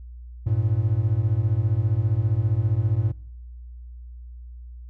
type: beating tone pair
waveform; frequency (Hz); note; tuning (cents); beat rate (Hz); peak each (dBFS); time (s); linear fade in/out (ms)
triangle; 100.1 / 115.1; G2 / A#2; +37 / -22; 15; -20; 0.46-3.12; 10
effects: noise-tail reverb RT60 0.8 s tail -26 dB re dry + added 60 Hz sine -37 dBFS peak until 4.89 s